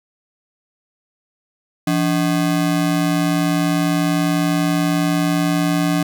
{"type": "ring-modulated tone", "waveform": "square", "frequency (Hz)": 230.1, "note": "A#3", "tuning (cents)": -22, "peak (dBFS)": -13, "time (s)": [1.87, 6.03], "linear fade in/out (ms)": 5, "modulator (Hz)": 60.1, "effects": []}